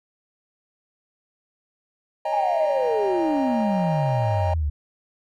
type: chord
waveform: triangle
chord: Eb dominant seventh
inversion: third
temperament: equal with one note detuned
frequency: 554.4 / 622.3 / 800.9 / 932.3 Hz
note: Db5 / Eb5 / G5 / Bb5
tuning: 0 / 0 / +37 / 0 cents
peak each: -30 / -24 / -25 / -28 dBFS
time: 2.25-4.54 s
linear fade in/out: 5 ms
type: exponential sweep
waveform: sine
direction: down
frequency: 860 to 70.5 Hz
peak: -20 dBFS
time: 2.32-4.7 s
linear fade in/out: 10 ms
effects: tanh soft clip ceiling -12 dBFS